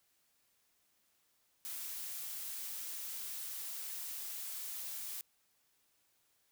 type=noise; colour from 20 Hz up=blue; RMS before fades=-43 dBFS; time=1.65-5.21 s; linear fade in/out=0 ms; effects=white hiss -75 dBFS RMS until 6.51 s